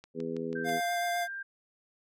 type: click train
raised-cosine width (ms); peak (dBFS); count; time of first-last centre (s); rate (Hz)
0.2; -31; 5; 0.04-0.693; 6.13
type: harmonic tone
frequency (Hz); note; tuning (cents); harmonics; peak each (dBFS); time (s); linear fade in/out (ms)
82.41; E2; 0; 2 / 3 / 4 / 5 / 6; -42 / -37 / -42 / -36 / -40; 0.14-0.81; 50
type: tone with pitch glide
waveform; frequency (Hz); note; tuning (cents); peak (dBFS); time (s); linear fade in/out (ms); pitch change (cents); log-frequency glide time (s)
sine; 1568 to 1589; G6 to G6; 0 to +23; -36; 0.55-1.43; 10; +23; 0.71-1.27
type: tone with vibrato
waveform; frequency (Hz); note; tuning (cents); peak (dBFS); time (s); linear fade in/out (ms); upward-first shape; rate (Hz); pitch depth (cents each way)
square; 698.5; F5; 0; -30; 0.64-1.28; 50; sine; 7.9; 11
effects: none